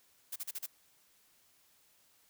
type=noise bursts; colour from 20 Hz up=blue; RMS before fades=-39 dBFS; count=5; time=0.32-0.664 s; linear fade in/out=10 ms; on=40 ms; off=36 ms; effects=white hiss -68 dBFS RMS until 2.29 s